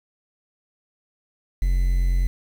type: tone with quantisation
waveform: triangle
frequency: 44.6 Hz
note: F1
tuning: 37 cents sharp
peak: -15 dBFS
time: 1.62-2.27 s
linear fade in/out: 0 ms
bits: 7
effects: none